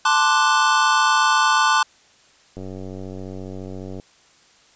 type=chord; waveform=square; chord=D dominant seventh; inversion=second; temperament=equal; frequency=880 / 1046.5 / 1174.7 / 1480 Hz; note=A5 / C6 / D6 / F#6; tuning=0 / 0 / 0 / 0 cents; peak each=-21 dBFS; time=0.05-1.83 s; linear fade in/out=5 ms
type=click train; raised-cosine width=2 ms; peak=-21 dBFS; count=136; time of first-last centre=2.57-3.999 s; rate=94.5 Hz
effects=white hiss -54 dBFS RMS until 4.75 s + resampled to 16000 Hz